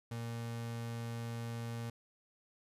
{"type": "tone", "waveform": "35% pulse", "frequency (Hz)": 116.54, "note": "A#2", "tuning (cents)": 0, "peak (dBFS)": -37, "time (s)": [0.11, 1.9], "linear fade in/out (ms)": 5, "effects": ["resampled to 32000 Hz", "13-bit"]}